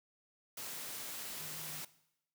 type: tone in noise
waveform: sine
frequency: 155.56 Hz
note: D#3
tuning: in tune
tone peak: -53 dBFS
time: 1.4-1.81 s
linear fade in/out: 5 ms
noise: white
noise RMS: -44 dBFS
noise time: 0.57-1.85 s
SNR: -12 dB
effects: noise-tail reverb RT60 0.8 s tail -18 dB re dry + high-pass 100 Hz 12 dB/octave